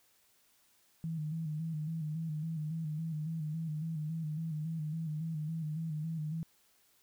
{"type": "tone with vibrato", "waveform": "sine", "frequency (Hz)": 157.7, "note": "D#3", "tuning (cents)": 24, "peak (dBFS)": -34, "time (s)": [1.04, 6.43], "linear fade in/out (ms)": 0, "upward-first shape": "square", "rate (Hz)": 3.6, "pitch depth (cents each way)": 57, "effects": ["white hiss -69 dBFS RMS until 7.02 s"]}